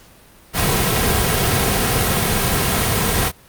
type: noise with comb filter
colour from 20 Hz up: pink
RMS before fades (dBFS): -17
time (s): 0.53-3.32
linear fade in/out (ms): 50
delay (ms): 3.4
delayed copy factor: -0.5
effects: pink hiss -47 dBFS RMS until 3.48 s + Opus 48 kbps